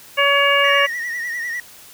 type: harmonic tone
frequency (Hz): 564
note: C#5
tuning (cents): +30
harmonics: 1 / 2 / 3 / 4 / 5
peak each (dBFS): -19 / -19 / -19 / -19 / -19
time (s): 0.17-0.87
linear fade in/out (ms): 20
type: tone with vibrato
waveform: triangle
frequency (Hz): 1900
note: A#6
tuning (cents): +33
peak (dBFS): -21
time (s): 0.64-1.6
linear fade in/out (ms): 2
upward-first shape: triangle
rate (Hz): 10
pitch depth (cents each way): 78
effects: white hiss -43 dBFS RMS until 1.93 s